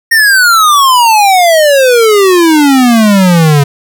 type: exponential sweep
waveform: square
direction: down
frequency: 1858 to 138.59 Hz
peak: -4 dBFS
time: 0.11-3.64 s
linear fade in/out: 10 ms
effects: none